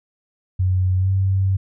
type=tone with pitch glide; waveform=sine; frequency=92.5 to 95.93 Hz; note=F#2 to G2; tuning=0 to -37 cents; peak=-15 dBFS; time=0.59-1.57 s; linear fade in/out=10 ms; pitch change=+63 cents; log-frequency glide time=0.98-1.09 s; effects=none